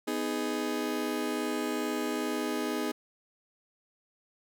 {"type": "chord", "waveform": "35% pulse", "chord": "G# minor", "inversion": "first", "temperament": "just", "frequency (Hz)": [249.2, 311.5, 415.3], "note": ["B3", "D#4", "G#4"], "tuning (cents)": [16, 2, 0], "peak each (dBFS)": [-33, -32, -33], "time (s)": [0.07, 2.92], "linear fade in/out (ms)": 10, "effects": []}